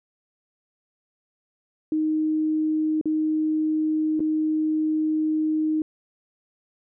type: tone with dropouts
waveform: sine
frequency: 311.1 Hz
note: D#4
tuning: in tune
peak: -20 dBFS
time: 1.92-5.82 s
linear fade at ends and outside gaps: 2 ms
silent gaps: 3.013-3.056 / 4.195-4.203 s
effects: none